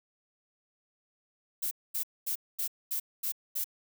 violet noise bursts, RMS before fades -32 dBFS, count 7, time 1.62-3.644 s, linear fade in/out 10 ms, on 92 ms, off 230 ms, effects none

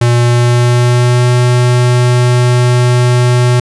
square tone with pitch glide, 120 to 123.16 Hz, B2 to B2, -49 to -4 cents, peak -7 dBFS, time 0.01-3.6 s, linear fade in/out 5 ms, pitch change +45 cents, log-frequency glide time 0.11-1.28 s, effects resampled to 24000 Hz

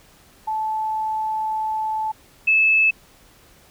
sine tone pair in turn, 871 / 2610 Hz, A5 / E7, -18 / -18 cents, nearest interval octave + perfect fifth, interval 1900 cents, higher second, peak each -21 / -13 dBFS, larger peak second, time 0.47-2.12 / 2.47-2.91 s, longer first, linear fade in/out 10 ms, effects pink hiss -52 dBFS RMS until 3.7 s

